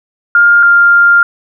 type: tone pair in turn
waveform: sine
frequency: 1408 / 1399.1 Hz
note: F6 / F6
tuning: +14 / +3 cents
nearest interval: unison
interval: 11 cents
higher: first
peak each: -3 dBFS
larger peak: neither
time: 0.35-0.63 / 0.63-1.23 s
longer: second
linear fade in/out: 2 ms
effects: none